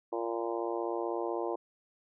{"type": "harmonic tone with a mistuned harmonic", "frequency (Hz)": 115.9, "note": "A#2", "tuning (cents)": -10, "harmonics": [3, 4, 5, 6, 7, 8, 9], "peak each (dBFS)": [-35, -37, -39, -41, -42, -43, -44], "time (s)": [0.12, 1.56], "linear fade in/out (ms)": 10, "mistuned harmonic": 9, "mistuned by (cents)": -26, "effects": []}